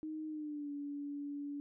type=tone with pitch glide; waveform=sine; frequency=311.1 to 286.9 Hz; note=D#4 to D4; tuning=0 to -40 cents; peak=-39 dBFS; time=0.03-1.6 s; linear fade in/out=0 ms; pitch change=-140 cents; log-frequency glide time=0.27-0.71 s; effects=none